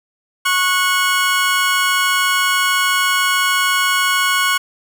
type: tone pair together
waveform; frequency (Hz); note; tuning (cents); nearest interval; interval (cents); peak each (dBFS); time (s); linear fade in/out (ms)
25% pulse; 1100 / 1466.2; C#6 / F#6; -14 / -16; perfect fourth; 498; -13; 0.45-4.58; 10
effects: none